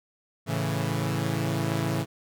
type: chord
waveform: sawtooth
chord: A major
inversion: none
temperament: equal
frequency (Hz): 110 / 138.59 / 164.81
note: A2 / C#3 / E3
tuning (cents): 0 / 0 / 0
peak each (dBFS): -26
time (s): 0.46-2.06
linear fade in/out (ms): 50
effects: none